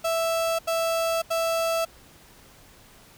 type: tone bursts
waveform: 35% pulse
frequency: 660 Hz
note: E5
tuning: 2 cents sharp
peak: -21 dBFS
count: 3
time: 0.04-1.852 s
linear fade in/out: 10 ms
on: 550 ms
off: 81 ms
effects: pink hiss -52 dBFS RMS until 3.17 s